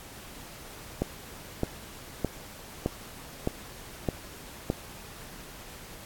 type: click train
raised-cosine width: 2 ms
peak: -12 dBFS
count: 7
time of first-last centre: 1.02-4.701 s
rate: 1.63 Hz
effects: pink hiss -46 dBFS RMS until 6.05 s + AAC 64 kbps